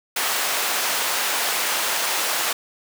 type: high-pass noise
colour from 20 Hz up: pink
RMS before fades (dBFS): -23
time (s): 0.16-2.53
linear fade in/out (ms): 5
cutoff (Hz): 760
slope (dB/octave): 12
effects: none